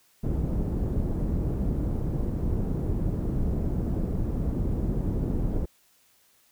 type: low-pass noise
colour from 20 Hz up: pink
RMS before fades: -27 dBFS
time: 0.23-5.66 s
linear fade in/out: 10 ms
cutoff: 290 Hz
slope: 12 dB/octave
effects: white hiss -63 dBFS RMS until 6.51 s